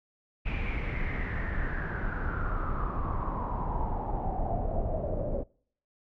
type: noise with low-pass filter sweep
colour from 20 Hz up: brown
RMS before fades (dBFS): -31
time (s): 0.45-5.44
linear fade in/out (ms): 20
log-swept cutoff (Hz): 2500 to 550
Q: 7.7
effects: noise-tail reverb RT60 0.6 s tail -26 dB re dry